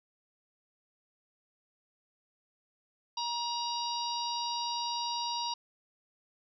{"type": "harmonic tone with a mistuned harmonic", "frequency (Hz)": 950, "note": "A#5", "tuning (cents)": 33, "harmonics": [1, 3, 4, 5, 6], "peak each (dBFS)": [-34, -43, -40, -39, -42], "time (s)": [3.17, 5.54], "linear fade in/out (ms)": 5, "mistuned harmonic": 6, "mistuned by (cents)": -27, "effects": []}